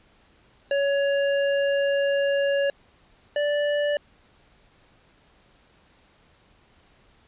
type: tone pair in turn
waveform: square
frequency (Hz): 560 / 584.7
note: C#5 / D5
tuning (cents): +18 / -8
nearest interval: minor second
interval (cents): 74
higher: second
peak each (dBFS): -21 / -22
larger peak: first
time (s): 0.71-2.7 / 3.36-3.97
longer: first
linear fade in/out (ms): 2
effects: pink hiss -59 dBFS RMS until 7.27 s + resampled to 8000 Hz